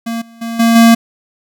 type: tone with level steps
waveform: square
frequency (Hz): 230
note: A#3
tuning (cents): -23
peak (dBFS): -18 / -38 / -20 / -8 / -4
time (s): 0.06-0.95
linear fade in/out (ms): 10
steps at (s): 0.21 / 0.41 / 0.59 / 0.75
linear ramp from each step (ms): 10
effects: none